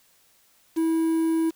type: tone with quantisation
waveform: triangle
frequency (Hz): 325.2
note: E4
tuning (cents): -23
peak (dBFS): -18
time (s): 0.76-1.51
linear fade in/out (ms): 20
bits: 7
effects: white hiss -61 dBFS RMS until 1.55 s